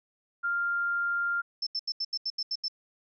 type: tone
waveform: sine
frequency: 1396.9 Hz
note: F6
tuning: in tune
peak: -26 dBFS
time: 0.43-1.42 s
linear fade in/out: 20 ms
type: tone bursts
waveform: sine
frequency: 5300 Hz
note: E8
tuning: 9 cents sharp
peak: -28 dBFS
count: 9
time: 1.62-2.683 s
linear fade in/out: 5 ms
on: 47 ms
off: 80 ms
effects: none